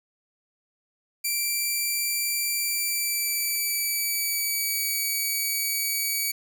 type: tone with pitch glide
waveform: 5% pulse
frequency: 2349 to 2270 Hz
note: D7 to C#7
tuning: 0 to +41 cents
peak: -15 dBFS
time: 1.24-6.32 s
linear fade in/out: 10 ms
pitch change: -59 cents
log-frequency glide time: 2.56-5.03 s
effects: none